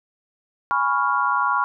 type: chord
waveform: sine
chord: C# dominant seventh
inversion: second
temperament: equal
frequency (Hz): 830.6 / 987.8 / 1108.7 / 1396.9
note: G#5 / B5 / C#6 / E#6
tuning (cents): 0 / 0 / 0 / 0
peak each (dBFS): -27 / -23 / -22 / -23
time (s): 0.71-1.64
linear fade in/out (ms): 0
effects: none